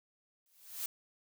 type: noise with exponential growth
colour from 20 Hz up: blue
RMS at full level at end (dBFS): -35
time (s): 0.46-0.86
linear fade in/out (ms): 1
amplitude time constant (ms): 85
effects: none